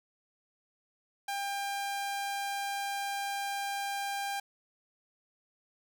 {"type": "tone", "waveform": "sawtooth", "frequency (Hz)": 798, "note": "G5", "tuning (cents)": 31, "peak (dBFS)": -29, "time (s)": [1.28, 4.4], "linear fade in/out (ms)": 5, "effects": []}